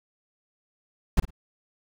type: noise with echo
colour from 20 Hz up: brown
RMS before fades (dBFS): -17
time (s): 1.17-1.2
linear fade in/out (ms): 5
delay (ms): 53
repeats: 2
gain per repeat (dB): -15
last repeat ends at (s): 1.306
effects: none

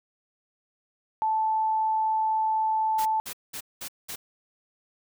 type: tone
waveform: sine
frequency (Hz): 876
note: A5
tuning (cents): -8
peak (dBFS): -22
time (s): 1.22-3.2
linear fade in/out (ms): 0
type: noise bursts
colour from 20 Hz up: white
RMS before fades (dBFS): -36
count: 5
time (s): 2.98-4.16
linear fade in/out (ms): 10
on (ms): 76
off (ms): 200
effects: none

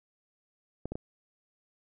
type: clicks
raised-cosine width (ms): 2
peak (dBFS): -22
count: 3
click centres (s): 0.856 / 0.92 / 0.955
effects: none

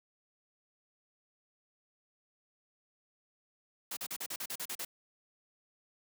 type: noise bursts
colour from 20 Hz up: white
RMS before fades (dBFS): -39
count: 10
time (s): 3.91-4.85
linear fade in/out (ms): 5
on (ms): 58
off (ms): 40
effects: high-pass 150 Hz 12 dB/octave

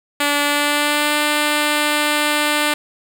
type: tone with pitch glide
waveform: 5% pulse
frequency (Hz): 289.6 to 297.6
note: D4 to D4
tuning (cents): -24 to +23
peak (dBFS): -4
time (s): 0.2-2.74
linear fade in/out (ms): 5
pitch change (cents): +47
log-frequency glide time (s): 0.41-1.2
effects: none

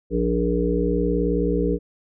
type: harmonic tone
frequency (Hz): 59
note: A#1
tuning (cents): +22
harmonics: 1 / 3 / 5 / 7 / 8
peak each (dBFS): -25 / -25 / -25 / -25 / -25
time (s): 0.1-1.79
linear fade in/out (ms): 50
effects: none

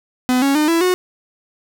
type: tone with pitch steps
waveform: 45% pulse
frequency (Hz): 252.2 / 276.6 / 303.4 / 332.8 / 365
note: B3 / C#4 / D#4 / E4 / F#4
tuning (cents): +36 / -4 / -44 / +17 / -24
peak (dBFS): -13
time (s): 0.29-0.94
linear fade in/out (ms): 0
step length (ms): 130
effects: none

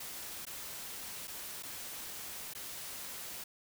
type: noise with dropouts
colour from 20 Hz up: white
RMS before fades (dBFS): -44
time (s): 0-3.44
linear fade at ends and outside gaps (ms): 5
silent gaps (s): 0.453-0.466 / 1.274-1.278 / 1.626-1.632 / 2.536-2.549
effects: none

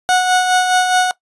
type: tone with tremolo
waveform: 30% pulse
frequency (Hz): 734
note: F#5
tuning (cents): -14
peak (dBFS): -7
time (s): 0.09-1.11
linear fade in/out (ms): 0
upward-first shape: sine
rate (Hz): 4.8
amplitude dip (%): 45
effects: noise-tail reverb RT60 0.1 s tail -19 dB re dry + resampled to 24000 Hz

